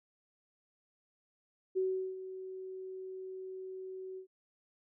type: tone with ADSR envelope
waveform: sine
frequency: 376.1 Hz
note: F#4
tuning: 28 cents sharp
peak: -28 dBFS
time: 1.75-4.27 s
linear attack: 24 ms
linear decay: 380 ms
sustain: -13 dB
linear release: 96 ms
effects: none